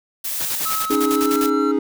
blue noise, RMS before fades -25 dBFS, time 0.24-0.83 s, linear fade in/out 10 ms
white noise with tremolo, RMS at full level -26 dBFS, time 0.4-1.5 s, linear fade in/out 5 ms, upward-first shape square, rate 9.9 Hz, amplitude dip 75%
triangle tone with pitch glide, 1290 to 1349.4 Hz, E6 to E6, -38 to +40 cents, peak -21 dBFS, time 0.65-1.72 s, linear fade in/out 10 ms, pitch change +78 cents, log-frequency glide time 1.11-1.39 s
triangle chord, C# suspended second, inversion none, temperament equal, 277.2 / 311.1 / 415.3 Hz, C#4 / D#4 / G#4, 0 / 0 / 0 cents, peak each -19 dBFS, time 0.9-1.79 s, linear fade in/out 5 ms
effects none

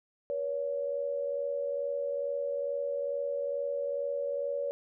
sine tone pair together, 481.7 / 564 Hz, B4 / C#5, -43 / +30 cents, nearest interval minor third, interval 273 cents, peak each -36 / -31 dBFS, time 0.3-4.71 s, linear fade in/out 0 ms, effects none

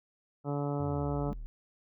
harmonic tone, 143.6 Hz, D3, 39 cents flat, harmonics 1 / 2 / 3 / 4 / 5 / 6 / 7 / 8 / 9, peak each -33 / -36 / -38 / -40 / -42 / -45 / -49 / -52 / -47 dBFS, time 0.44-1.34 s, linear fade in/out 50 ms
triangle linear sweep, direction down, 97.1 to 32.7 Hz, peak -36 dBFS, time 0.8-1.46 s, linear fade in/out 0 ms
sine tone with exponential growth, 203.7 Hz, G#3, 33 cents flat, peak -31 dBFS, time 1.22-1.33 s, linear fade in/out 0 ms, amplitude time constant 22 ms
effects none

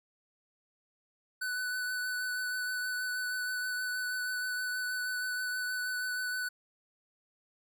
square tone with vibrato, 1495 Hz, F#6, 17 cents sharp, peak -33 dBFS, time 1.41-6.49 s, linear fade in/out 10 ms, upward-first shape triangle, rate 6.3 Hz, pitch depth 18 cents each way, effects none

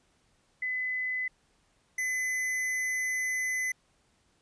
sine / square tone pair in turn, 2014 / 2025 Hz, B6 / B6, +33 / +43 cents, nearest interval unison, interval 10 cents, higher second, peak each -29 / -29 dBFS, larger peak neither, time 0.62-1.28 / 1.98-3.72 s, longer second, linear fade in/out 5 ms, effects pink hiss -69 dBFS RMS until 4.41 s + resampled to 22050 Hz

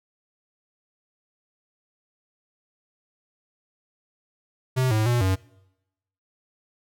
square tone with pitch steps, 129.1 / 108.7 / 120.9 / 94.5 Hz, C3 / A2 / B2 / F#2, -23 / -21 / -36 / +37 cents, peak -20 dBFS, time 4.76-5.36 s, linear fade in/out 20 ms, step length 150 ms, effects noise-tail reverb RT60 0.9 s tail -24 dB re dry

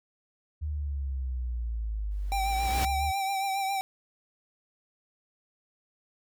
sine exponential two-way sweep, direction down then up, 77 to 48 to 77 Hz, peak -29 dBFS, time 0.61-3.12 s, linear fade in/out 20 ms, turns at 2.32 s
pink noise with exponential growth, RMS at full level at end -30 dBFS, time 2.11-2.85 s, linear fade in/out 2 ms, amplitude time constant 160 ms
square tone with vibrato, 780 Hz, G5, 9 cents flat, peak -28 dBFS, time 2.32-3.81 s, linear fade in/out 0 ms, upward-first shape triangle, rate 7.3 Hz, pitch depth 42 cents each way
effects none

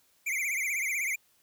square tone with vibrato, 2217 Hz, C#7, in tune, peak -29 dBFS, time 0.26-1.16 s, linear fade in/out 10 ms, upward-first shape triangle, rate 16 Hz, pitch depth 170 cents each way, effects white hiss -67 dBFS RMS until 1.42 s

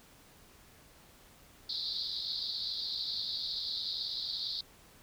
pink band-pass noise, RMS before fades -37 dBFS, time 1.69-4.61 s, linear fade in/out 5 ms, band 3700 to 4800 Hz, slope 96 dB/octave, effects pink hiss -59 dBFS RMS until 5.02 s

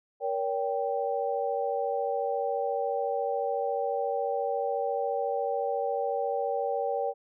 sine chord, G diminished, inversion first, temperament just, 470.4 / 564.5 / 784 Hz, Bb4 / Db5 / G5, +16 / +31 / 0 cents, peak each -31 dBFS, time 0.2-7.14 s, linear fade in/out 50 ms, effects none

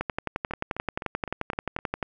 two click trains, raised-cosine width 0.5 ms, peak -19 / -12 dBFS, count 6 / 24, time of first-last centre 0.51-1.789 / 0.01-2.028 s, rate 3.91 / 11.4 Hz, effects none

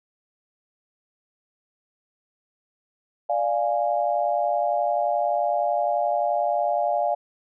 sine chord, D diminished, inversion none, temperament equal, 587.3 / 698.5 / 830.6 Hz, D5 / F5 / Ab5, 0 / 0 / 0 cents, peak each -25 / -23 / -27 dBFS, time 3.29-7.15 s, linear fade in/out 10 ms, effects none

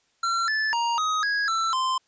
square tone with pitch steps, 1361 / 1743 / 938 / 1259 / 1656 / 1333 / 1039 Hz, F6 / A6 / A#5 / D#6 / G#6 / E6 / C6, -45 / -17 / +11 / +20 / -5 / +19 / -12 cents, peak -23 dBFS, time 0.23-1.98 s, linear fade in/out 5 ms, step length 250 ms, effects white hiss -67 dBFS RMS until 2.07 s + resampled to 16000 Hz

